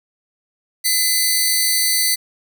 10% pulse tone pair together, 2019 / 4547 Hz, B6 / C#8, +38 / +43 cents, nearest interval octave + major second, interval 1405 cents, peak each -10 dBFS, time 0.84-2.16 s, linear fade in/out 20 ms, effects none

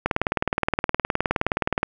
click train, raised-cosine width 0.5 ms, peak -5 dBFS, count 35, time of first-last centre 0.06-1.831 s, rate 19.2 Hz, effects none

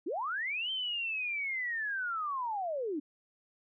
sine linear two-way sweep, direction up then down, 272.9 to 3136 to 272.9 Hz, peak -32 dBFS, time 0.06-3 s, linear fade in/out 10 ms, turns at 0.71 s, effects none

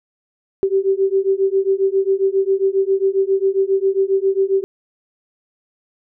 sine beating tone pair, 384.1 / 391.5 Hz, G4 / G4, -35 / -2 cents, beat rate 7.4 Hz, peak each -17 dBFS, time 0.63-4.64 s, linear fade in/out 0 ms, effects none

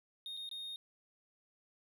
triangle tone with dropouts, 3700 Hz, A#7, 14 cents flat, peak -40 dBFS, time 0.26-0.76 s, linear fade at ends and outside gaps 1 ms, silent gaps 0.368-0.372 / 0.491-0.513 s, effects none

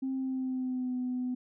sine tone with pitch glide, 264.8 to 251 Hz, C4 to B3, +21 to +28 cents, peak -29 dBFS, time 0.02-1.35 s, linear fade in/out 10 ms, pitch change -93 cents, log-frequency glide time 0.13-0.96 s, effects tanh soft clip ceiling -26 dBFS

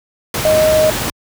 sine tone in noise, 622.3 Hz, D#5, in tune, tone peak -9 dBFS, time 0.45-0.9 s, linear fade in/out 2 ms, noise pink, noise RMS -19 dBFS, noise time 0.34-1.1 s, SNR +7 dB, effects high-pass 60 Hz 12 dB/octave

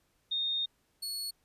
sine / sawtooth tone pair in turn, 3680 / 4380 Hz, A#7 / C#8, -23 / -22 cents, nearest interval minor third, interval 301 cents, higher second, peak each -29 / -32 dBFS, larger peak first, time 0.31-0.66 / 1.02-1.31 s, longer first, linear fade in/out 10 ms, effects pink hiss -73 dBFS RMS until 1.44 s + resampled to 32000 Hz

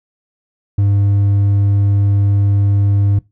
sine tone with hard clipping, 100.4 Hz, G2, 42 cents sharp, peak -11 dBFS, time 0.78-3.19 s, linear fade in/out 5 ms, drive 3 dB, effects noise-tail reverb RT60 0.2 s tail -20 dB re dry

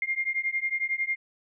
sine beating tone pair, 2112 / 2123 Hz, C7 / C7, +16 / +25 cents, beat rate 11 Hz, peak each -29 dBFS, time 0.02-1.16 s, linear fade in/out 2 ms, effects none

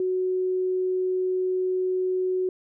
sine tone, 370 Hz, F#4, in tune, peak -22 dBFS, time 0-2.49 s, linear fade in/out 2 ms, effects none

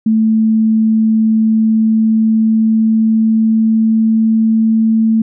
sine tone with pitch glide, 220.4 to 222.6 Hz, A3 to A3, +3 to +20 cents, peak -8 dBFS, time 0.06-5.22 s, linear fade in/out 5 ms, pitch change +17 cents, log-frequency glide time 1.4-4.96 s, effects none

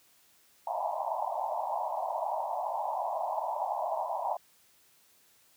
pink band-pass noise, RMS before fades -33 dBFS, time 0.67-4.37 s, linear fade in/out 5 ms, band 610 to 1000 Hz, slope 96 dB/octave, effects white hiss -64 dBFS RMS until 5.56 s + high-pass 60 Hz 12 dB/octave

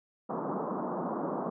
pink band-pass noise, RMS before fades -34 dBFS, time 0.29-1.5 s, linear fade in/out 10 ms, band 170 to 1200 Hz, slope 48 dB/octave, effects none

